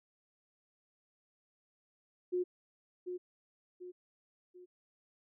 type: tone with echo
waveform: sine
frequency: 360.5 Hz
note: F#4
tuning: 45 cents flat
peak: -30 dBFS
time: 2.32-2.44 s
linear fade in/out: 20 ms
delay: 740 ms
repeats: 3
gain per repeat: -7 dB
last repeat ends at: 4.66 s
effects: none